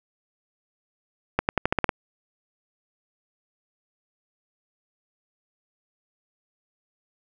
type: accelerating click train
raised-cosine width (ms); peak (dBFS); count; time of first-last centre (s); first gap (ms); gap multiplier
0.5; -5; 8; 1.39-1.892; 99; 0.89
effects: none